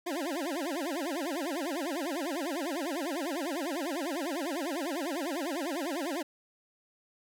25% pulse tone with vibrato, 310 Hz, D#4, 6 cents flat, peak -28 dBFS, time 0.06-6.23 s, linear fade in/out 10 ms, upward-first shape sine, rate 10 Hz, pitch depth 270 cents each way, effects none

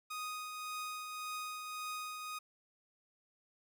sawtooth tone with tremolo, 1245 Hz, D#6, 1 cent sharp, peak -35 dBFS, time 0.1-2.39 s, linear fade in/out 10 ms, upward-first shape triangle, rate 1.8 Hz, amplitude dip 40%, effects none

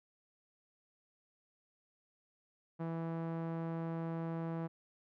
sawtooth tone with low-pass filter, 164.81 Hz, E3, in tune, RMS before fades -39 dBFS, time 2.79-4.68 s, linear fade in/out 20 ms, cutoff 1100 Hz, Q 0.87, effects none

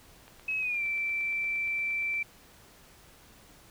click train, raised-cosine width 0.3 ms, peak -36 dBFS, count 17, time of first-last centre 0.28-2.14 s, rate 8.6 Hz
sine tone with pitch glide, 2563 to 2337 Hz, E7 to D7, -49 to -9 cents, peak -28 dBFS, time 0.48-2.23 s, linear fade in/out 5 ms, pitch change -160 cents, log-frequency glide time 0.59-0.83 s
effects pink hiss -56 dBFS RMS until 3.7 s

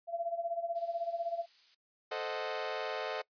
sine tone with tremolo, 679 Hz, F5, 49 cents flat, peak -30 dBFS, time 0.07-1.46 s, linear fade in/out 50 ms, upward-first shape sine, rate 16 Hz, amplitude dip 80%
violet noise, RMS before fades -49 dBFS, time 0.75-1.75 s, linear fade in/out 10 ms
sawtooth chord, A diminished seventh, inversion none, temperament equal, 440 / 523.3 / 622.3 / 740 Hz, A4 / C5 / Eb5 / Gb5, 0 / 0 / 0 / 0 cents, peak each -36 / -37 / -36 / -38 dBFS, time 2.11-3.22 s, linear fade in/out 10 ms
effects noise-tail reverb RT60 0.1 s tail -22 dB re dry + resampled to 11025 Hz

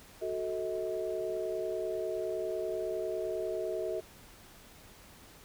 sine chord, D# diminished, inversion first, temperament equal with one note detuned, 370 / 440 / 637.9 Hz, F#4 / A4 / D#5, 0 / 0 / +43 cents, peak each -36 / -37 / -36 dBFS, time 0.21-4.01 s, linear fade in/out 20 ms, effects pink hiss -55 dBFS RMS until 5.44 s

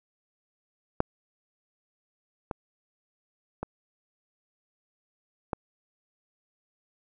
clicks, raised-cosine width 1 ms, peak -8 / -17 / -18 / -14 dBFS, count 4, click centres 1.004 / 2.512 / 3.63 / 5.532 s, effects none

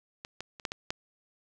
clicks, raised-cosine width 0.2 ms, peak -23 / -20 / -29 / -14 / -18 / -14 dBFS, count 6, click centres 0.249 / 0.406 / 0.598 / 0.652 / 0.719 / 0.905 s, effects none

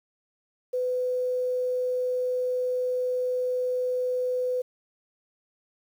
sine tone with quantisation, 502 Hz, B4, 28 cents sharp, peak -24 dBFS, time 0.73-4.62 s, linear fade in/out 10 ms, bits 9, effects none

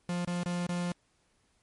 45% pulse tone with dropouts, 175.7 Hz, F3, 11 cents sharp, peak -30 dBFS, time 0.09-0.92 s, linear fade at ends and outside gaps 2 ms, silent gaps 0.249-0.274 / 0.434-0.459 / 0.667-0.69 s, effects pink hiss -71 dBFS RMS until 1.62 s + MP3 48 kbps

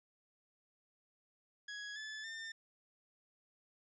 sawtooth tone with pitch steps, 1668 / 1733 / 1802 Hz, G#6 / A6 / A6, +7 / -27 / +41 cents, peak -40 dBFS, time 1.68-2.52 s, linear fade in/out 5 ms, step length 280 ms, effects resampled to 16000 Hz

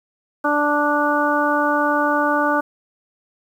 harmonic tone, 293.7 Hz, D4, in tune, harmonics 1 / 2 / 3 / 4 / 5, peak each -22 / -22 / -22 / -22 / -22 dBFS, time 0.44-2.61 s, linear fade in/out 10 ms, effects 8-bit

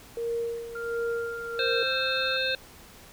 sine tone with tremolo, 466.2 Hz, A#4, in tune, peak -26 dBFS, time 0.17-1.83 s, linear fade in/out 2 ms, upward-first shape sine, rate 1.4 Hz, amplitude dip 70%
sine tone with pitch glide, 1396.9 to 1356.3 Hz, F6 to E6, 0 to +49 cents, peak -35 dBFS, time 0.75-2.37 s, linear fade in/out 5 ms, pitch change -51 cents, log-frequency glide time 1.41-1.91 s
harmonic tone, 523.3 Hz, C5, in tune, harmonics 1 / 3 / 5 / 7 / 8, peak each -31 / -30 / -32 / -31 / -33 dBFS, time 1.59-2.55 s, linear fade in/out 2 ms
effects pink hiss -50 dBFS RMS until 3.12 s

